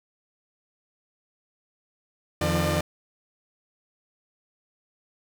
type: tone cluster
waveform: sawtooth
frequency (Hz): 85.1 / 152.1 / 173.5 / 599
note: F2 / D#3 / F3 / D5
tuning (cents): -44 / -39 / -11 / +34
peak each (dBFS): -24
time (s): 2.41-2.81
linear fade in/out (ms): 5
effects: none